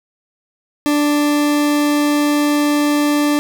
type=tone; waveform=40% pulse; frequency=293.7 Hz; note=D4; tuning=in tune; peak=-12 dBFS; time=0.86-3.39 s; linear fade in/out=0 ms; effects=none